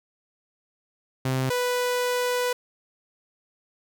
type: tone pair in turn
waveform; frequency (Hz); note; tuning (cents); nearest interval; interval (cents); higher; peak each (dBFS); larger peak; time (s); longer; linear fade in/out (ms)
sawtooth; 130.81 / 493.9; C3 / B4; 0 / 0; octave + major seventh; 2300; second; -19; neither; 1.25-1.5 / 1.5-2.53; second; 5
effects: none

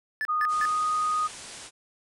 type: tone bursts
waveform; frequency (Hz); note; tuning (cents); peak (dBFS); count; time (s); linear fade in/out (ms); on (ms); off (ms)
triangle; 1742; A6; -18; -24; 3; 0.21-0.653; 0; 41; 160
type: tone with pitch glide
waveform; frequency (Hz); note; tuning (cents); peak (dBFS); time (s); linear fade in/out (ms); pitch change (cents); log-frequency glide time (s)
sine; 1234 to 1241.9; D#6 to D#6; -15 to -4; -23; 0.28-1.28; 20; +11; 0.46-0.78
type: low-pass noise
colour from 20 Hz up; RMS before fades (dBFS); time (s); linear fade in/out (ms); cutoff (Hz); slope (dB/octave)
white; -43; 0.48-1.71; 50; 10000; 96
effects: none

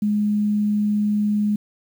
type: tone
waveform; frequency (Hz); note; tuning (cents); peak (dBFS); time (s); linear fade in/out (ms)
sine; 208.7; G#3; +9; -17; 0.02-1.56; 5
effects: 8-bit

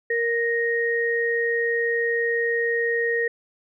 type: tone pair together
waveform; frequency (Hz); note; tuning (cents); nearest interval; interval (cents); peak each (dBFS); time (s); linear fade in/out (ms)
sine; 466.5 / 1866; A#4 / A#6; +1 / +1; 2 octaves; 2400; -23; 0.1-3.28; 5
effects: none

